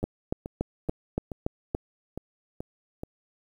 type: two click trains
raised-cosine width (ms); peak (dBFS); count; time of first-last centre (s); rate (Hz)
2; -21 / -13; 8 / 7; 0.03-3.034 / 0.04-1.749; 2.33 / 3.51
effects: 9-bit